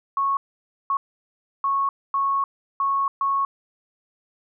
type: tone bursts at uneven times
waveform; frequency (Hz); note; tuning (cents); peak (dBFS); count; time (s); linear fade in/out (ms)
sine; 1102; C#6; -11; -19; 6; 0.17-0.37 / 0.9-0.97 / 1.64-1.89 / 2.14-2.44 / 2.8-3.08 / 3.21-3.45; 2
effects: none